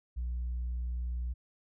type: tone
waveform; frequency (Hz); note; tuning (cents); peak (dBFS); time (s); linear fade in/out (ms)
sine; 60.6; B1; -32; -30; 0.16-1.34; 20
effects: tanh soft clip ceiling -30 dBFS